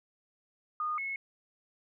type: tone pair in turn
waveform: sine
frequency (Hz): 1227 / 2186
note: D#6 / C#7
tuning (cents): -25 / -25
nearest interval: minor seventh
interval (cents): 1000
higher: second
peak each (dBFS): -30 / -33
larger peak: first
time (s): 0.8-0.98 / 0.98-1.16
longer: neither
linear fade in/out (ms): 2
effects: none